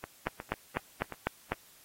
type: two click trains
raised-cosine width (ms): 0.5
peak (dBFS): -24 / -14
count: 4 / 6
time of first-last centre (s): 0.04-1.123 / 0.27-1.52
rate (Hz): 2.77 / 4
effects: white hiss -59 dBFS RMS until 1.84 s + AAC 48 kbps